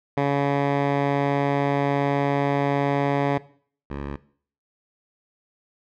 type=tone pair in turn; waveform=10% pulse; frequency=141.2 / 70.6 Hz; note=C#3 / C#2; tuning=+32 / +32 cents; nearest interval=octave; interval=1200 cents; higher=first; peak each=-11 / -21 dBFS; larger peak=first; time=0.17-3.38 / 3.9-4.16 s; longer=first; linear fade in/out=5 ms; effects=noise-tail reverb RT60 0.5 s tail -18 dB re dry + low-pass 2000 Hz 12 dB/octave